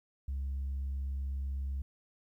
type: tone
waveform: sine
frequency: 68 Hz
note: C#2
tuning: 33 cents flat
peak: -31 dBFS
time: 0.28-1.82 s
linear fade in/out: 5 ms
effects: tanh soft clip ceiling -31 dBFS + 12-bit